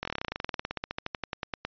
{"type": "slowing click train", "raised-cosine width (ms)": 0.3, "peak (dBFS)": -15, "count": 30, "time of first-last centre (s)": [0.03, 1.65], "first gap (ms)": 22, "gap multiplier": 1.06, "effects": ["resampled to 11025 Hz"]}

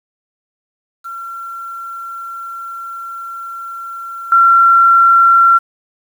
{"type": "tone with level steps", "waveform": "sine", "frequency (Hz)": 1364, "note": "F6", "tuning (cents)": -41, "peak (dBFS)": [-24, -5], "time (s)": [1.04, 5.59], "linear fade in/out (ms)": 20, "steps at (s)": 4.32, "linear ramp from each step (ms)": 2, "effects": ["7-bit"]}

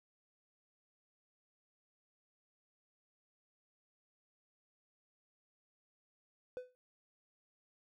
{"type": "tone with exponential decay", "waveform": "triangle", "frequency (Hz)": 502, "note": "B4", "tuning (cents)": 28, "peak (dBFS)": -35, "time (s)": [6.57, 6.75], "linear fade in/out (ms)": 0, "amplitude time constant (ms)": 37, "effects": []}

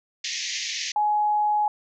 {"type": "band-pass noise", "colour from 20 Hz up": "white", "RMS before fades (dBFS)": -30, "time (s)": [0.24, 0.92], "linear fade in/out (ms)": 5, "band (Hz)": [1800, 6700], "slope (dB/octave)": 96}
{"type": "tone", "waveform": "sine", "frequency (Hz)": 840, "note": "G#5", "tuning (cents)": 19, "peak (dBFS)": -19, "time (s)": [0.96, 1.68], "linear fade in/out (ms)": 2}
{"effects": []}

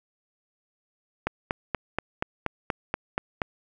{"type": "click train", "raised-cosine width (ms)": 0.5, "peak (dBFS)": -10, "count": 10, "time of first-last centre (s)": [1.27, 3.418], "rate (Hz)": 4.19, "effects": []}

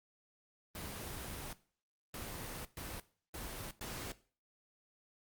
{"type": "noise bursts at uneven times", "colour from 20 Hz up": "pink", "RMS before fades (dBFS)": -44, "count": 5, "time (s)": [[0.75, 1.53], [2.14, 2.65], [2.77, 3], [3.34, 3.71], [3.81, 4.12]], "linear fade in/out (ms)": 2, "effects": ["noise-tail reverb RT60 0.4 s tail -17 dB re dry", "Opus 24 kbps"]}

